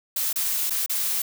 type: noise with dropouts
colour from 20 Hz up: blue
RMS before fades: -25 dBFS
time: 0.16-1.22 s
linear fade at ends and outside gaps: 5 ms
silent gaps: 0.329-0.358 / 0.698-0.705 / 0.862-0.895 s
effects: none